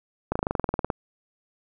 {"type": "slowing click train", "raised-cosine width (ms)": 1, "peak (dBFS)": -10, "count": 14, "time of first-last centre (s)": [0.32, 0.902], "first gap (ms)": 35, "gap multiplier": 1.04, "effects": []}